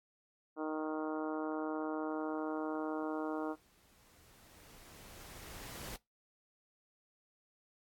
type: harmonic tone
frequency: 155.56 Hz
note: D#3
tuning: in tune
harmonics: 2 / 3 / 4 / 5 / 6 / 7 / 8 / 9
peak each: -38 / -42 / -44 / -46 / -48 / -49 / -50 / -51 dBFS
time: 0.56-3.56 s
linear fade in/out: 50 ms
type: noise with exponential growth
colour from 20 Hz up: pink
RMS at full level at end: -45 dBFS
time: 2.09-5.96 s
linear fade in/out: 0 ms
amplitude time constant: 840 ms
effects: noise-tail reverb RT60 0.2 s tail -22 dB re dry + AAC 64 kbps